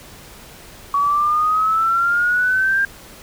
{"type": "exponential sweep", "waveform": "sine", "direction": "up", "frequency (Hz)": [1126, 1605], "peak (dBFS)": -14, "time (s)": [0.94, 2.85], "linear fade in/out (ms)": 2, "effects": ["pink hiss -41 dBFS RMS until 3.22 s"]}